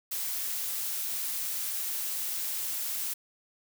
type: noise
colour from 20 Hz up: blue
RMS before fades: -33 dBFS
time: 0.11-3.14 s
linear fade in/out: 10 ms
effects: none